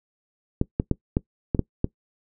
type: clicks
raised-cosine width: 3 ms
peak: -7 dBFS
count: 7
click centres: 0.614 / 0.799 / 0.913 / 1.169 / 1.548 / 1.593 / 1.844 s
effects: noise-tail reverb RT60 0.1 s tail -21 dB re dry